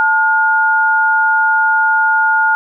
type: tone pair together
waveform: sine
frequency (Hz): 880 / 1428.1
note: A5 / F6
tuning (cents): 0 / +38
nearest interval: minor sixth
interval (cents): 838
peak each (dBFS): -14 / -11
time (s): 0-2.55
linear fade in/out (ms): 0
effects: none